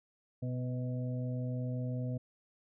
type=harmonic tone with a mistuned harmonic; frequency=125.1 Hz; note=B2; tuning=23 cents sharp; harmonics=1 / 2 / 4 / 5; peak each=-34 / -40 / -46 / -48 dBFS; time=0.42-2.18 s; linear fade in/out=10 ms; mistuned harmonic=5; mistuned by=+21 cents; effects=none